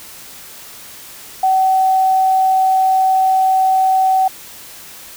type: tone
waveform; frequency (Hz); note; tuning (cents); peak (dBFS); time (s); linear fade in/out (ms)
sine; 759; F#5; +44; -10; 1.43-4.28; 5
effects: white hiss -36 dBFS RMS until 5.16 s